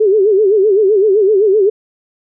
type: tone with vibrato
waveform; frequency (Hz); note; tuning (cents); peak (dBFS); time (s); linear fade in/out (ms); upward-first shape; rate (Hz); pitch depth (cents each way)
sine; 407; G#4; -35; -7; 0-1.7; 10; sine; 7.8; 140
effects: none